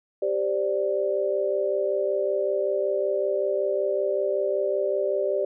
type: chord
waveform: sine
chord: G suspended fourth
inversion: none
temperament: just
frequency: 392 / 522.7 / 588 Hz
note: G4 / C5 / D5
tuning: 0 / -2 / +2 cents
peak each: -26 / -29 / -25 dBFS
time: 0.22-5.45 s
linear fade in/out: 5 ms
effects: none